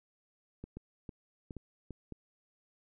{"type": "clicks", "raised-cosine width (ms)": 3, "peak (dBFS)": -30, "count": 7, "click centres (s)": [0.64, 0.77, 1.092, 1.508, 1.567, 1.907, 2.123], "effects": []}